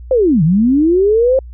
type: linear two-way sweep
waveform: sine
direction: down then up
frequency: 539 to 146.83 to 539 Hz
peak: -8 dBFS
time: 0.11-1.39 s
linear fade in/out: 2 ms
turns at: 0.43 s
effects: added 60 Hz sine -29 dBFS peak until 1.53 s